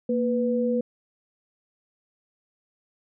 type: tone pair together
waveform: sine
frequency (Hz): 233.1 / 493.9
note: A#3 / B4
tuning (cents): 0 / 0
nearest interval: octave + minor second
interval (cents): 1300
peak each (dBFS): -24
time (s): 0.09-0.81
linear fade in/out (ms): 5
effects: none